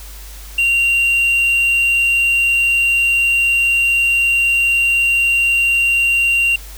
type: tone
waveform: triangle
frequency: 2764 Hz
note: F7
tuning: 19 cents flat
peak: -10 dBFS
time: 0.58-6.56 s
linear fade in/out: 5 ms
effects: added 50 Hz sine -32 dBFS peak until 6.77 s + white hiss -38 dBFS RMS until 6.77 s